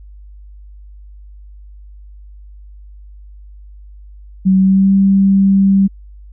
sine tone with pitch glide, 189.7 to 195.26 Hz, F#3 to G3, +43 to -7 cents, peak -7 dBFS, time 4.45-5.88 s, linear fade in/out 20 ms, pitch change +50 cents, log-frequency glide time 4.57-4.92 s, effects added 50 Hz sine -34 dBFS peak until 6.32 s

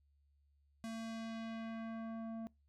square tone with low-pass filter sweep, 225.6 Hz, A3, 44 cents sharp, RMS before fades -44 dBFS, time 0.84-2.47 s, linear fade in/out 0 ms, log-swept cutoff 10000 to 670 Hz, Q 0.94, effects noise-tail reverb RT60 0.2 s tail -23 dB re dry + added 71 Hz sine -70 dBFS peak until 2.68 s

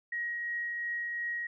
sine tone with tremolo, 1893 Hz, A#6, 26 cents sharp, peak -31 dBFS, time 0.12-1.47 s, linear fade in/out 5 ms, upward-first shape triangle, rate 2.8 Hz, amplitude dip 25%, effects none

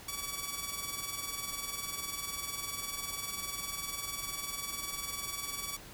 5% pulse tone with tremolo, 1141 Hz, C#6, 50 cents sharp, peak -22 dBFS, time 0.08-5.77 s, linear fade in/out 5 ms, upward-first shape sine, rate 20 Hz, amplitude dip 60%, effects pink hiss -50 dBFS RMS until 5.93 s

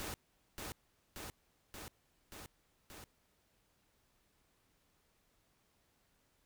pink noise with echo, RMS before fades -43 dBFS, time 0-0.14 s, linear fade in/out 0 ms, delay 580 ms, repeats 5, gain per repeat -2 dB, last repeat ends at 3.04 s, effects pink hiss -75 dBFS RMS until 6.45 s

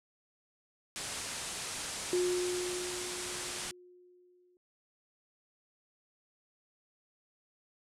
white low-pass noise, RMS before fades -40 dBFS, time 0.96-3.71 s, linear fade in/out 0 ms, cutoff 10000 Hz, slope 48 dB/octave
sine tone with exponential decay, 359.1 Hz, F4, 48 cents sharp, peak -26 dBFS, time 2.13-4.57 s, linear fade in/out 1 ms, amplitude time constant 530 ms
effects none

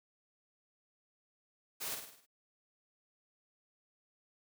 white noise with echo, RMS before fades -40 dBFS, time 1.8-1.96 s, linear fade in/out 20 ms, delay 51 ms, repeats 6, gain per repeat -5 dB, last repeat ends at 2.266 s, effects high-pass 150 Hz 12 dB/octave

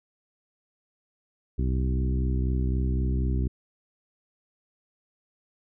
harmonic tone with a mistuned harmonic, 64 Hz, C2, 38 cents flat, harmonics 1 / 2 / 3 / 4 / 5 / 6, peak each -24 / -30 / -34 / -36 / -38 / -40 dBFS, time 1.58-3.48 s, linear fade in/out 10 ms, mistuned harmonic 1, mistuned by +27 cents, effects none

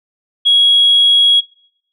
sine tone, 3318 Hz, G#7, 2 cents flat, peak -6 dBFS, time 0.45-1.41 s, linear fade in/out 20 ms, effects noise-tail reverb RT60 0.7 s tail -23 dB re dry + tanh soft clip ceiling -2 dBFS

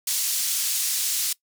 pink band-pass noise, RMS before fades -25 dBFS, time 0.07-1.33 s, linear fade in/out 5 ms, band 5400 to 16000 Hz, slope 12 dB/octave, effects noise-tail reverb RT60 0.1 s tail -21 dB re dry

